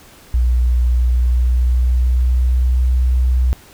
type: tone with pitch glide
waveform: sine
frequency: 60.8 to 62.8 Hz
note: B1 to B1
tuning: -26 to +30 cents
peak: -11 dBFS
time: 0.34-3.53 s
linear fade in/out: 0 ms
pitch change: +56 cents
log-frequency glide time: 0.85-2.82 s
effects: pink hiss -44 dBFS RMS until 3.73 s